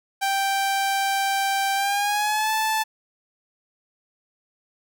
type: tone with pitch glide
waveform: sawtooth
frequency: 784 to 874.9 Hz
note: G5 to A5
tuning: 0 to -10 cents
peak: -17 dBFS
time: 0.21-2.84 s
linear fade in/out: 20 ms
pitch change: +190 cents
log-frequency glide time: 1.75-2.53 s
effects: none